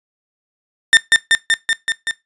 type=tone with echo; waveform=30% pulse; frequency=1807 Hz; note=A6; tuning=46 cents sharp; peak=-3 dBFS; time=0.93-0.97 s; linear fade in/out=0 ms; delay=190 ms; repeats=6; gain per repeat=-2 dB; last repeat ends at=2.11 s; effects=noise-tail reverb RT60 0.2 s tail -20 dB re dry + resampled to 22050 Hz